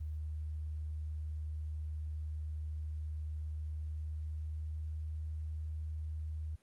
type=tone with pitch glide; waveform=sine; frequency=76.8 to 77.69 Hz; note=D#2 to D#2; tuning=-22 to -2 cents; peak=-37 dBFS; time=0-6.56 s; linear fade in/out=10 ms; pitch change=+20 cents; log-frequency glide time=3.66-5 s; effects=pink hiss -72 dBFS RMS until 6.62 s + Opus 32 kbps